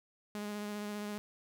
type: tone with vibrato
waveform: sawtooth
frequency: 207.7 Hz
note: G#3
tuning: in tune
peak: -34 dBFS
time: 0.35-1.18 s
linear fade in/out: 0 ms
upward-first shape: square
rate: 15 Hz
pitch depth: 12 cents each way
effects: none